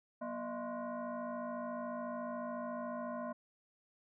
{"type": "tone with frequency modulation", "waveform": "sine", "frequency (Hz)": 185.5, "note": "F#3", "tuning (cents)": 5, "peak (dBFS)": -38, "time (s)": [0.21, 3.33], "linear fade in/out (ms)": 10, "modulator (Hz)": 425, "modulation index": 2.2, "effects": []}